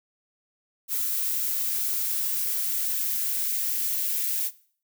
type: noise with high-pass filter sweep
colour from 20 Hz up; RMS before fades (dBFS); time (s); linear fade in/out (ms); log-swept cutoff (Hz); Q
violet; -27; 0.88-4.51; 50; 1100 to 1900; 1.6
effects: noise-tail reverb RT60 0.5 s tail -19 dB re dry